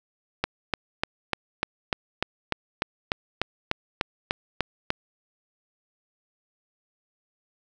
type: click train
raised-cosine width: 0.3 ms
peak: -7 dBFS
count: 16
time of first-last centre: 0.44-4.904 s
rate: 3.36 Hz
effects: none